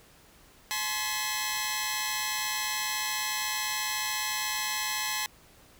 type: tone cluster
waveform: 10% pulse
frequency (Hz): 854 / 1049 / 1963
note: G#5 / C6 / B6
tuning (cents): +48 / +4 / -11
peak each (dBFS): -25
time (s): 0.71-5.26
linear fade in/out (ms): 0
effects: pink hiss -57 dBFS RMS until 5.79 s